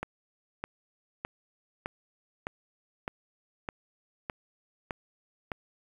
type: click train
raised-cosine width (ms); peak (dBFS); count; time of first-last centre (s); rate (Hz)
0.5; -18; 10; 0.03-5.518; 1.64
effects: 8-bit